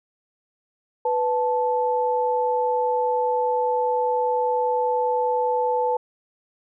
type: tone pair together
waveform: sine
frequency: 495.3 / 875 Hz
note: B4 / A5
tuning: +5 / -10 cents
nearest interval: minor seventh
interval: 985 cents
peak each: -22 dBFS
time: 1.05-5.97 s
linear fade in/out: 5 ms
effects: none